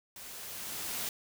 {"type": "noise with level ramp", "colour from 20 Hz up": "white", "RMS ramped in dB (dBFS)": [-47, -35], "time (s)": [0.16, 1.09], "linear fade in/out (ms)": 2, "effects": []}